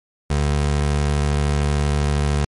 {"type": "tone", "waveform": "25% pulse", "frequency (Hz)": 72.9, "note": "D2", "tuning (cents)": -12, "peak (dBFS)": -13, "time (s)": [0.3, 2.45], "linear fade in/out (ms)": 5, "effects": ["MP3 48 kbps"]}